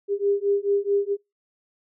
sine beating tone pair, 400 / 404.6 Hz, G4 / G#4, +35 / -45 cents, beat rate 4.6 Hz, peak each -23 dBFS, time 0.08-1.17 s, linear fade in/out 50 ms, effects noise-tail reverb RT60 0.2 s tail -25 dB re dry

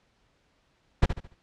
brown noise with echo, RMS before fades -17 dBFS, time 1.02-1.06 s, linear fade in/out 10 ms, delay 72 ms, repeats 4, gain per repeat -9 dB, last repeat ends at 1.348 s, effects pink hiss -68 dBFS RMS until 1.42 s + low-pass 5000 Hz 12 dB/octave

